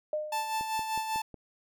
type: tone with exponential decay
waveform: sine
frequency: 609 Hz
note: D#5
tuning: 37 cents flat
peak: -26 dBFS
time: 0.13-0.69 s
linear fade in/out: 2 ms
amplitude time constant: 120 ms
type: tone with tremolo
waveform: 45% pulse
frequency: 880 Hz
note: A5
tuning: in tune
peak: -28 dBFS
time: 0.32-1.22 s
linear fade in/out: 5 ms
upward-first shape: sine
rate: 5.1 Hz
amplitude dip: 50%
type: click train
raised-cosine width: 2 ms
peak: -31 dBFS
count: 5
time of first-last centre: 0.61-1.343 s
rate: 5.46 Hz
effects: none